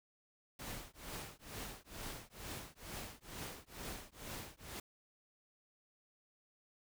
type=noise with tremolo; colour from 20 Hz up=pink; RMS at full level=-44 dBFS; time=0.59-4.8 s; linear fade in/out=5 ms; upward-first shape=triangle; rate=2.2 Hz; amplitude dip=100%; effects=none